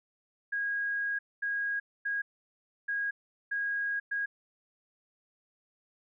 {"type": "tone bursts at uneven times", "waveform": "sine", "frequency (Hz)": 1640, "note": "G#6", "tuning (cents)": -22, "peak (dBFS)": -29, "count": 6, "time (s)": [[0.52, 1.19], [1.42, 1.8], [2.05, 2.22], [2.88, 3.11], [3.51, 4], [4.11, 4.26]], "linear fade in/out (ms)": 10, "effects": []}